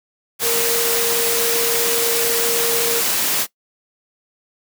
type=tone in noise; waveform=sine; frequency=466.2 Hz; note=A#4; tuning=in tune; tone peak=-21 dBFS; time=0.41-3.03 s; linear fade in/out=50 ms; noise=white; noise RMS=-19 dBFS; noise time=0.39-3.47 s; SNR=-5 dB; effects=noise-tail reverb RT60 0.1 s tail -19 dB re dry + high-pass 150 Hz 12 dB/octave